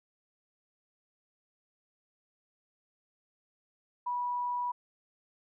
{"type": "tone", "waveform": "sine", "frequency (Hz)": 977, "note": "B5", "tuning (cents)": -19, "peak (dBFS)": -30, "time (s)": [4.06, 4.72], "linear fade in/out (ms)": 10, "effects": []}